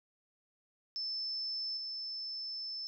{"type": "tone with level steps", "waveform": "sine", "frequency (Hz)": 5274, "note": "E8", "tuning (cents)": 0, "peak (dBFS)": [-35, -38], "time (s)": [0.96, 2.87], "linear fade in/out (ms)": 0, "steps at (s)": 1.77, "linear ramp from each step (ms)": 2, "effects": []}